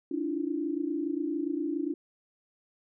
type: tone cluster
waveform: sine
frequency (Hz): 286.7 / 313.9 / 344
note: D4 / D#4 / F4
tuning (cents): -42 / +15 / -26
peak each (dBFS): -32 / -33 / -34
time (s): 0.11-1.94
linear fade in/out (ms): 5
effects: none